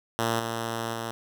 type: tone with level steps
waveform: 5% pulse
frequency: 114.7 Hz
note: A#2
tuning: 28 cents flat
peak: -13 / -18 / -20 dBFS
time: 0.19-1.11 s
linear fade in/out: 0 ms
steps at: 0.39 / 0.93 s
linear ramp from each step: 10 ms
effects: none